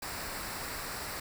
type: noise with comb filter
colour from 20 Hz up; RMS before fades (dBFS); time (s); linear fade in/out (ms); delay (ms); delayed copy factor
pink; -39; 0.02-1.2; 5; 0.31; -0.55
effects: none